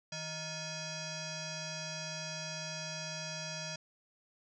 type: tone with frequency modulation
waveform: sine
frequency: 2504 Hz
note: D#7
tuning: 10 cents sharp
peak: -38 dBFS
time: 0.12-3.76 s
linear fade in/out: 5 ms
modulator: 782 Hz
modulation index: 4.6
effects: none